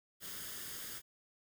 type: noise with comb filter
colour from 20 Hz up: white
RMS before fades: -45 dBFS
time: 0.2-1.02 s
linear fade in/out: 50 ms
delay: 0.6 ms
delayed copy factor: +0.55
effects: none